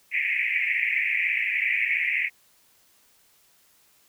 white band-pass noise, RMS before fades -25 dBFS, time 0.11-2.3 s, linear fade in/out 50 ms, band 1900 to 2500 Hz, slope 96 dB/octave, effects white hiss -61 dBFS RMS until 4.08 s

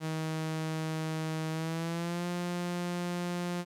sawtooth tone with pitch glide, 158.5 to 175.87 Hz, D#3 to F3, +32 to +12 cents, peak -28 dBFS, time 0-3.65 s, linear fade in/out 50 ms, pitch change +180 cents, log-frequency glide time 1.5-2.27 s, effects low-pass 11000 Hz 12 dB/octave + 11-bit

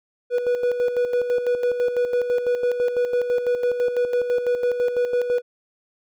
triangle tone with tremolo, 488.8 Hz, B4, 18 cents flat, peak -15 dBFS, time 0.3-5.42 s, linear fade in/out 50 ms, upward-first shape square, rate 6 Hz, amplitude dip 55%, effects none

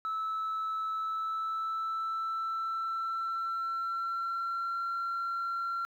sine tone with pitch glide, 1306 to 1367.8 Hz, E6 to F6, -17 to -36 cents, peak -29 dBFS, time 0.05-5.85 s, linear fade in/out 0 ms, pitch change +81 cents, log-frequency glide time 0.92-4.81 s, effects tanh soft clip ceiling -29 dBFS + 11-bit

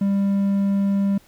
triangle tone, 198.2 Hz, G3, 19 cents sharp, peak -15 dBFS, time 0.01-1.18 s, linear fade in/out 5 ms, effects pink hiss -54 dBFS RMS until 1.27 s

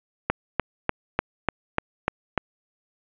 click train, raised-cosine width 0.5 ms, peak -5 dBFS, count 8, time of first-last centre 0.3-2.377 s, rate 3.37 Hz, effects resampled to 8000 Hz + 7-bit

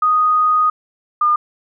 sine tone pair in turn, 1243 / 1211.1 Hz, D#6 / D#6, -2 / -47 cents, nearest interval unison, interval 45 cents, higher first, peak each -11 dBFS, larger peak neither, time 0.02-0.7 / 1.21-1.36 s, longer first, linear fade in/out 5 ms, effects none

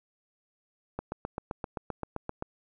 click train, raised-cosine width 1 ms, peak -19 dBFS, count 12, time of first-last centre 0.99-2.424 s, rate 7.67 Hz, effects none

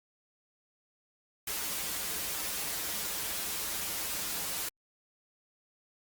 white noise with comb filter, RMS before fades -35 dBFS, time 1.47-4.69 s, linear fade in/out 5 ms, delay 8 ms, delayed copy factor -0.85, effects Opus 48 kbps

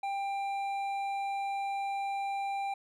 triangle tone with hard clipping, 792 Hz, G5, 18 cents sharp, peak -33 dBFS, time 0.03-2.74 s, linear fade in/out 5 ms, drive 11 dB, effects none

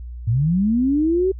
sine linear sweep, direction up, 104 to 388.8 Hz, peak -15 dBFS, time 0.27-1.32 s, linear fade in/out 10 ms, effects added 60 Hz sine -30 dBFS peak until 1.39 s

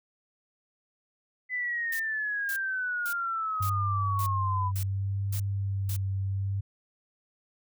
sine exponential sweep, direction down, 2017 to 987.8 Hz, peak -28 dBFS, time 1.49-4.72 s, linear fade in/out 50 ms
blue noise bursts, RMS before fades -38 dBFS, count 8, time 1.92-5.966 s, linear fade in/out 5 ms, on 77 ms, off 490 ms
sine tone with vibrato, 98 Hz, G2, in tune, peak -27 dBFS, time 3.6-6.61 s, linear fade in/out 10 ms, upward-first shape sine, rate 0.7 Hz, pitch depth 21 cents each way
effects none

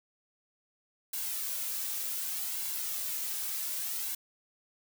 blue noise with flanger, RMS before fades -35 dBFS, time 1.13-4.15 s, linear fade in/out 5 ms, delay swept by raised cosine 1.6 to 2.9 ms, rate 0.66 Hz, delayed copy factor -0.5, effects none

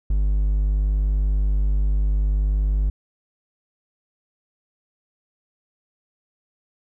triangle tone, 50.3 Hz, G1, 45 cents sharp, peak -15 dBFS, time 0.1-2.9 s, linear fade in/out 5 ms, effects none

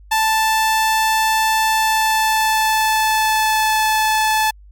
sawtooth tone with pitch glide, 880 to 868.9 Hz, A5 to A5, 0 to -22 cents, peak -10 dBFS, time 0.11-4.51 s, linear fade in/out 10 ms, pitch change -22 cents, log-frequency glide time 1.66-3.81 s, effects added 50 Hz sine -40 dBFS peak until 4.71 s + MP3 96 kbps

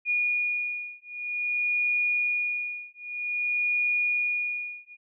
sine beating tone pair, 2443 / 2443.52 Hz, D#7 / D#7, -32 / -32 cents, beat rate 0.52 Hz, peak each -28 dBFS, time 0.05-4.97 s, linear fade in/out 50 ms, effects none

